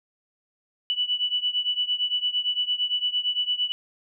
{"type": "beating tone pair", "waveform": "sine", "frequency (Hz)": [2960, 2968.8], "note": ["F#7", "F#7"], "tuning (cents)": [0, 5], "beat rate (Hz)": 8.8, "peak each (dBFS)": [-25, -27], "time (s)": [0.9, 3.72], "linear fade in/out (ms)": 0, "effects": []}